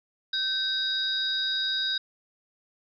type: tone cluster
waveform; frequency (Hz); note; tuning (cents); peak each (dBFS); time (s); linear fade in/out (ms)
sine; 1545 / 3799 / 4875; G6 / A#7 / D#8; -26 / +32 / -36; -32 / -27 / -32; 0.33-1.98; 5
effects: none